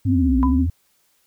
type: tone with vibrato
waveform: sine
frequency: 261.6 Hz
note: C4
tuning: in tune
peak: -16 dBFS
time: 0.05-0.67 s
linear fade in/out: 50 ms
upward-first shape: sine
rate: 15 Hz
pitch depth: 59 cents each way
type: linear two-way sweep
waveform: sine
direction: down then up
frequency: 103.83 to 59 to 86.9 Hz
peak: -18 dBFS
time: 0.05-0.7 s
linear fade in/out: 5 ms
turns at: 0.38 s
type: tone with exponential decay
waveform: sine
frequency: 1000 Hz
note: B5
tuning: 21 cents sharp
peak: -18 dBFS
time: 0.43-0.61 s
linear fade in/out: 0 ms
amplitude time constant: 38 ms
effects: white hiss -63 dBFS RMS until 1.26 s